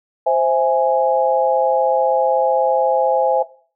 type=chord; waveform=sine; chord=C augmented; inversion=none; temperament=equal; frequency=523.3 / 659.3 / 830.6 Hz; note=C5 / E5 / G#5; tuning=0 / 0 / 0 cents; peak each=-17 dBFS; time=0.26-3.43 s; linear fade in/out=10 ms; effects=noise-tail reverb RT60 0.4 s tail -17 dB re dry